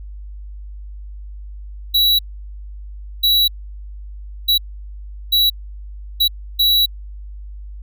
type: tone bursts at uneven times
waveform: square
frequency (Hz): 3914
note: B7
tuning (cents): -16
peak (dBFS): -12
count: 6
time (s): 1.94-2.19 / 3.23-3.48 / 4.48-4.58 / 5.32-5.5 / 6.2-6.28 / 6.59-6.86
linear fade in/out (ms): 10
effects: added 50 Hz sine -30 dBFS peak until 7.82 s